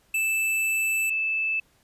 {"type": "tone pair in turn", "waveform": ["square", "sine"], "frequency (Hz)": [2637, 2628], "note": ["E7", "E7"], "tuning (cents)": [0, -6], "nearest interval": "unison", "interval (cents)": 6, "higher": "first", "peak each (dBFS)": -23, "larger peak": "neither", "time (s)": [[0.14, 1.1], [1.1, 1.6]], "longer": "first", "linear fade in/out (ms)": 5, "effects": ["pink hiss -63 dBFS RMS until 1.83 s", "resampled to 32000 Hz"]}